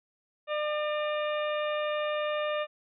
harmonic tone with a mistuned harmonic, 601 Hz, D5, 40 cents sharp, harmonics 1 / 2 / 3 / 4 / 5 / 6, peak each -29 / -35 / -39 / -41 / -43 / -45 dBFS, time 0.47-2.67 s, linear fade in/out 50 ms, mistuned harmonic 5, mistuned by -88 cents, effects none

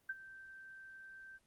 sine tone with ADSR envelope, 1560 Hz, G6, 9 cents flat, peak -35 dBFS, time 0.09-1.39 s, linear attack 7 ms, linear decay 36 ms, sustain -16 dB, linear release 33 ms, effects pink hiss -74 dBFS RMS until 1.46 s + Opus 32 kbps

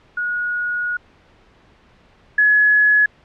sine tone pair in turn, 1450 / 1694.4 Hz, F#6 / G#6, -35 / +34 cents, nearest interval minor third, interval 269 cents, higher second, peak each -19 / -10 dBFS, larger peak second, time 0.17-0.97 / 2.38-3.06 s, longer first, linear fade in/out 5 ms, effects pink hiss -52 dBFS RMS until 3.24 s + low-pass 3000 Hz 12 dB/octave

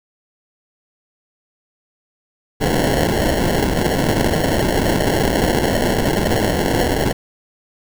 violet noise with sample-and-hold, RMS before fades -17 dBFS, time 2.6-7.13 s, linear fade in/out 20 ms, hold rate 1225 Hz, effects none

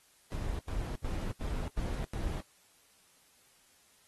brown noise bursts, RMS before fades -35 dBFS, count 6, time 0.32-2.405 s, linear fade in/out 0 ms, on 270 ms, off 93 ms, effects white hiss -65 dBFS RMS until 4.07 s + AAC 32 kbps

